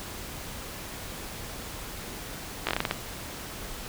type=slowing click train; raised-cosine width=0.3 ms; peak=-9 dBFS; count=8; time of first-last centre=2.67-2.911 s; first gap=17 ms; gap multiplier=1.23; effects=pink hiss -39 dBFS RMS until 3.88 s